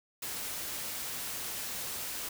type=noise; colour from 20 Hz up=white; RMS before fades=-38 dBFS; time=0.22-2.29 s; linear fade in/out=5 ms; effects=none